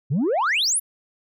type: exponential sweep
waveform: sine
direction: up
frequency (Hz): 120.9 to 11940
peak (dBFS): -16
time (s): 0.1-0.8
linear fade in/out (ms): 20
effects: tanh soft clip ceiling -17 dBFS